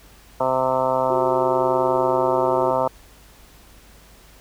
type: harmonic tone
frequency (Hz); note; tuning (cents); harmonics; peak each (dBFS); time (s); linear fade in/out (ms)
130.2; C3; -8; 1 / 2 / 3 / 4 / 5 / 6 / 7 / 8 / 9 / 10; -35 / -32 / -33 / -23 / -23 / -31 / -23 / -30 / -30 / -32; 0.4-2.88; 5
type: tone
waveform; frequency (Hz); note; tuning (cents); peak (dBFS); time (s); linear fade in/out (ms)
sine; 370; F#4; 0; -23; 1.1-2.71; 2
effects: added 50 Hz sine -50 dBFS peak until 4.4 s + pink hiss -50 dBFS RMS until 4.4 s